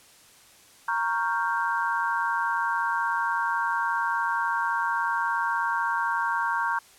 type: chord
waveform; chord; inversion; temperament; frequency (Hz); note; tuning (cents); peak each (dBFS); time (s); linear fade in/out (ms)
sine; G half-diminished seventh; first; equal; 932.3 / 1108.7 / 1396.9 / 1568; Bb5 / Db6 / F6 / G6; 0 / 0 / 0 / 0; -27 / -30 / -32 / -29; 0.88-6.79; 5
effects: white hiss -54 dBFS RMS until 6.98 s + low-pass 11000 Hz 12 dB/octave